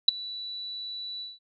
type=tone with ADSR envelope; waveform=sine; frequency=3951 Hz; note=B7; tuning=in tune; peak=-10 dBFS; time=0.08-1.39 s; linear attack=5 ms; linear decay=9 ms; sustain=-24 dB; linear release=180 ms; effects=none